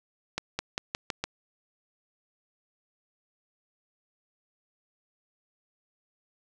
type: accelerating click train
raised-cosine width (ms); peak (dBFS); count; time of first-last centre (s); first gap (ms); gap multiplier
0.2; -12; 6; 0.38-1.24; 210; 0.9
effects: none